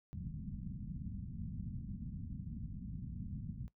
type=low-pass noise; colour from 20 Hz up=white; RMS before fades=-44 dBFS; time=0.13-3.68 s; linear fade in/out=0 ms; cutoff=220 Hz; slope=48 dB/octave; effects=noise-tail reverb RT60 0.1 s tail -18 dB re dry